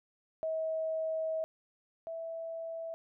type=tone pair in turn; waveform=sine; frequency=640 / 657.6 Hz; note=D#5 / E5; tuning=+49 / -4 cents; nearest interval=unison; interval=47 cents; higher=second; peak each=-31 / -37 dBFS; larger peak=first; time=0.43-1.44 / 2.07-2.94 s; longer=first; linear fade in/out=0 ms; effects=none